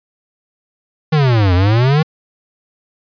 square exponential two-way sweep, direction down then up, 161.8 to 87 to 161.8 Hz, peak -10 dBFS, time 1.12-2.03 s, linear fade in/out 10 ms, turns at 1.54 s, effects resampled to 11025 Hz

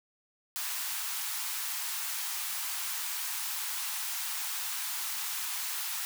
white high-pass noise, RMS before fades -35 dBFS, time 0.56-6.05 s, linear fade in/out 0 ms, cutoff 790 Hz, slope 48 dB/octave, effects none

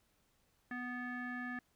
square tone with low-pass filter, 246.9 Hz, B3, in tune, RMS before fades -42 dBFS, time 0.71-1.59 s, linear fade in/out 2 ms, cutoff 1800 Hz, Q 7.3, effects pink hiss -75 dBFS RMS until 1.75 s

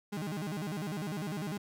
35% pulse tone with vibrato, 177.5 Hz, F3, 28 cents sharp, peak -33 dBFS, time 0.12-1.58 s, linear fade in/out 10 ms, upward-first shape square, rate 10 Hz, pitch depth 250 cents each way, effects none

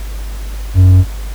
sine tone with hard clipping, 92.5 Hz, F#2, in tune, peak -4 dBFS, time 0.74-1.05 s, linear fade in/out 50 ms, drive 3 dB, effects added 50 Hz sine -20 dBFS peak until 1.34 s + pink hiss -35 dBFS RMS until 1.34 s

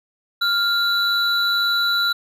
triangle tone pair together, 1396.9 / 3951 Hz, F6 / B7, 0 / 0 cents, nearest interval octave + tritone, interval 1800 cents, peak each -18 dBFS, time 0.41-2.13 s, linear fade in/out 10 ms, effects none

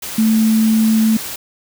sine tone in noise, 220.9 Hz, A3, 7 cents sharp, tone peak -10 dBFS, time 0.18-1.17 s, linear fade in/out 5 ms, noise white, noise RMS -27 dBFS, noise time 0.02-1.36 s, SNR +14 dB, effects none

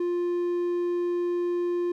triangle tone with hard clipping, 350.4 Hz, F4, 6 cents sharp, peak -25 dBFS, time 0-1.92 s, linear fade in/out 5 ms, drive 6 dB, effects none

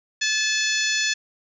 harmonic tone, 865 Hz, A5, 30 cents flat, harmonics 2 / 3 / 4 / 5 / 6 / 7 / 8, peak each -25 / -27 / -28 / -29 / -30 / -30 / -31 dBFS, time 0.21-1.14 s, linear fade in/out 10 ms, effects none

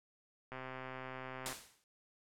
click train, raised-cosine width 0.5 ms, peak -30 dBFS, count 132, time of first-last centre 0.52-1.528 s, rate 130 Hz
white noise with exponential decay, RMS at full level -37 dBFS, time 1.46-1.84 s, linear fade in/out 0 ms, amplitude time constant 81 ms
effects noise-tail reverb RT60 0.2 s tail -25 dB re dry + low-pass 10000 Hz 12 dB/octave

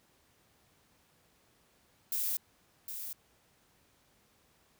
violet noise with echo, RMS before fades -33 dBFS, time 2.12-2.37 s, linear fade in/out 2 ms, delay 760 ms, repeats 1, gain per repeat -8 dB, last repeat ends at 3.13 s, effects pink hiss -68 dBFS RMS until 4.79 s + high-pass 60 Hz 12 dB/octave

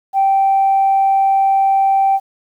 sine tone, 780 Hz, G5, 9 cents flat, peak -9 dBFS, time 0.13-2.2 s, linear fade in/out 50 ms, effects tanh soft clip ceiling -6 dBFS + 8-bit

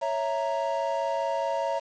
triangle chord, A# diminished, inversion first, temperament equal, 554.4 / 659.3 / 932.3 Hz, C#5 / E5 / A#5, 0 / 0 / 0 cents, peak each -28 dBFS, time 0.01-1.8 s, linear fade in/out 20 ms, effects resampled to 16000 Hz + 8-bit

